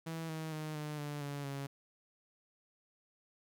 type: tone with pitch steps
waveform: sawtooth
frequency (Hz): 163.1 / 158.82 / 154.66 / 150.6 / 146.65 / 142.81 / 139.06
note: E3 / D#3 / D#3 / D3 / D3 / D3 / C#3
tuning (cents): -18 / +36 / -10 / +44 / -2 / -48 / +6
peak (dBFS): -35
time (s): 0.06-1.67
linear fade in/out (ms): 10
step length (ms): 230
effects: none